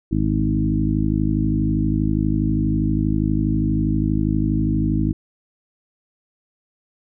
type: harmonic tone with a mistuned harmonic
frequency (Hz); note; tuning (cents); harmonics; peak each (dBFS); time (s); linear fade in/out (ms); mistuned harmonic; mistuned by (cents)
52.4; G#1; +16; 1 / 2 / 3 / 4 / 5 / 6; -24 / -24 / -24 / -24 / -24 / -24; 0.11-5.13; 10; 2; +16
effects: none